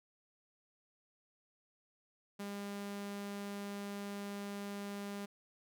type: tone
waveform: sawtooth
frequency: 201.7 Hz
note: G3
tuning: 50 cents sharp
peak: -37 dBFS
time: 2.39-5.26 s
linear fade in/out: 10 ms
effects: none